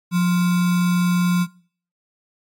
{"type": "tone with sample-and-hold", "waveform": "sine", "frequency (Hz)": 177.5, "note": "F3", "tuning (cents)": 28, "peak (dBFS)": -14, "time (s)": [0.11, 1.47], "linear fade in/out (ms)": 50, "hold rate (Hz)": 1225, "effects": ["noise-tail reverb RT60 0.5 s tail -22 dB re dry", "MP3 64 kbps"]}